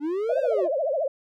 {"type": "linear two-way sweep", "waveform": "triangle", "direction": "up then down", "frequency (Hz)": [279.1, 539, 324.5], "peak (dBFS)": -22, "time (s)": [0, 0.69], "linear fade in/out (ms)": 50, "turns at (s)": 0.4}
{"type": "tone with vibrato", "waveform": "sine", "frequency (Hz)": 591, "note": "D5", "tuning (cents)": 11, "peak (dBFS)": -22, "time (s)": [0.29, 1.08], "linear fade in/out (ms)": 5, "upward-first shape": "triangle", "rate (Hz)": 14, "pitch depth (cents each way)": 270}
{"effects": []}